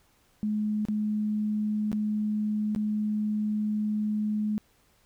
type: tone with dropouts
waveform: sine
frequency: 211.9 Hz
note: G#3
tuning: 35 cents sharp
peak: -25 dBFS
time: 0.43-4.58 s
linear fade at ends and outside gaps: 0 ms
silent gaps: 0.852-0.885 / 1.917-1.929 / 2.749-2.761 s
effects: pink hiss -65 dBFS RMS until 5.05 s